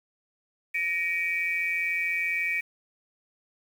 sine tone cluster, 1877 / 2299 / 2473 Hz, A#6 / D7 / D#7, +11 / -37 / -11 cents, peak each -32 / -27 / -32 dBFS, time 0.74-2.61 s, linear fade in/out 10 ms, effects 8-bit

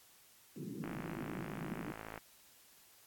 pink band-pass noise, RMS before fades -44 dBFS, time 0.56-1.92 s, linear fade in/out 0 ms, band 140 to 370 Hz, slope 48 dB/octave
click train, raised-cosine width 0.5 ms, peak -30 dBFS, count 74, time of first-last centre 0.84-2.177 s, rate 54.6 Hz
effects white hiss -63 dBFS RMS until 3.06 s + AAC 64 kbps

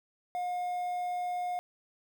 triangle tone with quantisation, 716 Hz, F5, 43 cents sharp, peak -29 dBFS, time 0.35-1.59 s, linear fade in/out 0 ms, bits 9, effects none

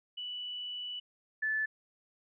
sine tone pair in turn, 2962 / 1742.5 Hz, F#7 / A6, +1 / -17 cents, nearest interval major sixth, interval 918 cents, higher first, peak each -37 / -29 dBFS, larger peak second, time 0.17-1 / 1.42-1.66 s, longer first, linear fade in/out 10 ms, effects none

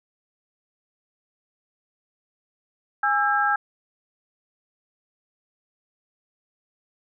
sine tone cluster, 825 / 1328 / 1611 Hz, G#5 / E6 / G6, -12 / +12 / +47 cents, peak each -23 dBFS, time 3.03-3.56 s, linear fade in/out 5 ms, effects none

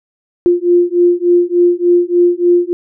sine beating tone pair, 349.2 / 352.6 Hz, F4 / F4, 0 / +17 cents, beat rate 3.4 Hz, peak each -11 dBFS, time 0.46-2.73 s, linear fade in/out 0 ms, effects none

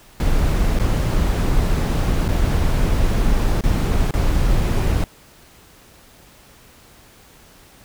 brown noise with dropouts, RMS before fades -17 dBFS, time 0.2-5.04 s, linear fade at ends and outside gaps 1 ms, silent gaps 0.789-0.797 / 2.28-2.288 / 3.609-3.637 / 4.109-4.138 s, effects pink hiss -48 dBFS RMS until 7.84 s

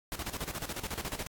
pink noise with tremolo, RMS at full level -36 dBFS, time 0.12-1.27 s, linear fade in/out 0 ms, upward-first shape square, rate 14 Hz, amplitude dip 75%, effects AAC 64 kbps

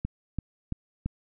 click train, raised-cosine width 5 ms, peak -17 dBFS, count 4, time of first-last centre 0.05-1.06 s, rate 2.97 Hz, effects none

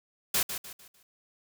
white noise with echo, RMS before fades -26 dBFS, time 0.34-0.43 s, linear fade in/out 5 ms, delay 150 ms, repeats 4, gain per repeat -9 dB, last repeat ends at 1.03 s, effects none

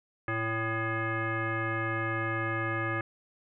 sine tone with frequency modulation, 784 Hz, G5, in tune, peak -28 dBFS, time 0.28-3.01 s, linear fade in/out 2 ms, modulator 448 Hz, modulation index 2.8, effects none

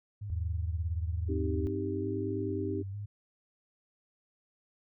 sine tone with vibrato, 100 Hz, G2, 35 cents sharp, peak -36 dBFS, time 0.21-3.06 s, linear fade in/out 10 ms, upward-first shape square, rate 1.1 Hz, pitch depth 46 cents each way
sine tone, 80 Hz, D#2, 49 cents sharp, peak -31 dBFS, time 0.3-1.67 s, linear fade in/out 0 ms
sine chord, C minor, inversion none, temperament equal, 261.6 / 311.1 / 392 Hz, C4 / Eb4 / G4, 0 / 0 / 0 cents, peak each -38 / -36 / -35 dBFS, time 1.28-2.83 s, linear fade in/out 20 ms
effects none

